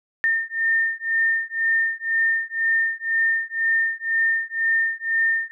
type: beating tone pair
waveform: sine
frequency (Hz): 1813 / 1815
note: A#6 / A#6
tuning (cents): -49 / -47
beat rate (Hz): 2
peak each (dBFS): -22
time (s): 0.24-5.51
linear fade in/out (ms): 0
effects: none